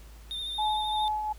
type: tone with vibrato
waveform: triangle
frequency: 3630 Hz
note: A#7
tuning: 47 cents flat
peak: -31 dBFS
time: 0.31-1.08 s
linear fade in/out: 0 ms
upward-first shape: sine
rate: 13 Hz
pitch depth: 34 cents each way
type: tone with tremolo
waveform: sine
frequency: 853 Hz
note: G#5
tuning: 46 cents sharp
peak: -24 dBFS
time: 0.58-1.33 s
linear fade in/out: 10 ms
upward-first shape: triangle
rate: 2.7 Hz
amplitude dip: 50%
effects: added 54 Hz sine -46 dBFS peak until 1.38 s + pink hiss -56 dBFS RMS until 1.38 s